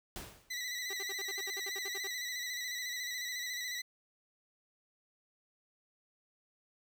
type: noise with exponential decay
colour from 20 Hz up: pink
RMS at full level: -41 dBFS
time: 0.16-0.62 s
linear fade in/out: 0 ms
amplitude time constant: 98 ms
type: tone with vibrato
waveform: 20% pulse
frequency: 1975.5 Hz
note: B6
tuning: in tune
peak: -32 dBFS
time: 0.5-3.82 s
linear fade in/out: 10 ms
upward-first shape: square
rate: 14 Hz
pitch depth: 36 cents each way
type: tone bursts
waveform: sawtooth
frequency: 392 Hz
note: G4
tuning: in tune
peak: -39 dBFS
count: 13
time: 0.9-2.075 s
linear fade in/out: 5 ms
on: 35 ms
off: 60 ms
effects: none

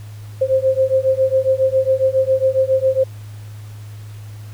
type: beating tone pair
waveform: sine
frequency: 523.3 / 530.6 Hz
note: C5 / C5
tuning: 0 / +24 cents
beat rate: 7.3 Hz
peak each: -16 / -16 dBFS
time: 0.41-3.04 s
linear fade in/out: 10 ms
effects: added 105 Hz sine -31 dBFS peak until 4.53 s + pink hiss -47 dBFS RMS until 4.53 s

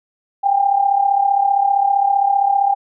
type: tone with amplitude modulation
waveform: sine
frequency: 797 Hz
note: G5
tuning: 28 cents sharp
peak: -9 dBFS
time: 0.43-2.75 s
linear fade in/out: 20 ms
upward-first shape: sine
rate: 35.3 Hz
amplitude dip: 70%
effects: none

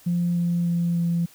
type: tone with pitch steps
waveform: sine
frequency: 173.9 / 172.7 / 171.51 / 170.32 Hz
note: F3 / F3 / F3 / F3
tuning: -7 / -19 / -31 / -43 cents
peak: -19 dBFS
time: 0.06-1.26 s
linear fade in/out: 10 ms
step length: 300 ms
effects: tanh soft clip ceiling -15 dBFS + white hiss -52 dBFS RMS until 1.34 s

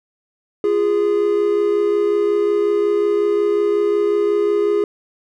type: tone pair together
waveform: triangle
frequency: 346.2 / 411.7 Hz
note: F4 / G#4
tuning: -15 / -15 cents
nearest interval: minor third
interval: 300 cents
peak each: -19 / -13 dBFS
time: 0.64-4.84 s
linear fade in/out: 2 ms
effects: none

